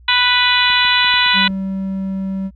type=harmonic tone; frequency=493.9 Hz; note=B4; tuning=in tune; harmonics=2 / 3 / 4 / 5 / 6 / 7 / 8; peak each=-19 / -19 / -19 / -19 / -19 / -19 / -19 dBFS; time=0.08-1.48 s; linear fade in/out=5 ms
type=clicks; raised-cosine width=3 ms; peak=-26 dBFS; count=6; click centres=0.702 / 0.851 / 1.046 / 1.14 / 1.263 / 1.504 s
type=tone; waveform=triangle; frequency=192.3 Hz; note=G3; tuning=33 cents flat; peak=-17 dBFS; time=1.33-2.51 s; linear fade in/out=50 ms
effects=added 60 Hz sine -41 dBFS peak until 2.55 s